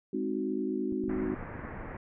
sine chord, Ab dominant seventh, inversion none, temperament equal, 207.7 / 261.6 / 311.1 / 370 Hz, Ab3 / C4 / Eb4 / Gb4, 0 / 0 / 0 / 0 cents, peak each -36 / -34 / -35 / -34 dBFS, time 0.13-1.35 s, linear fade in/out 5 ms
clicks, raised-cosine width 3 ms, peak -29 dBFS, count 9, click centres 0.924 / 1.039 / 1.084 / 1.18 / 1.322 / 1.428 / 1.553 / 1.593 / 1.65 s
pink low-pass noise, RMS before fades -41 dBFS, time 1.09-1.97 s, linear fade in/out 5 ms, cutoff 2100 Hz, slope 48 dB/octave
effects none

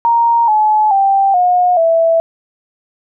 sine tone with pitch steps, 933 / 855.6 / 784.6 / 719.4 / 659.7 Hz, A#5 / A5 / G5 / F#5 / E5, +1 / -49 / +1 / -49 / +1 cents, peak -8 dBFS, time 0.05-2.2 s, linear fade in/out 0 ms, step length 430 ms, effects none

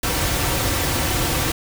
pink noise with comb filter, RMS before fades -21 dBFS, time 0.03-1.52 s, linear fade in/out 5 ms, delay 4.8 ms, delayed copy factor -0.5, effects none

